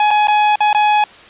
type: tone with dropouts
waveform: 45% pulse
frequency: 841 Hz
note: G#5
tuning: 22 cents sharp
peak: -10 dBFS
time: 0-1.04 s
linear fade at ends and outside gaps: 2 ms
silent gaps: 0.107-0.111 / 0.272-0.282 / 0.557-0.605 / 0.73-0.747 s
effects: white hiss -40 dBFS RMS until 1.29 s + resampled to 8000 Hz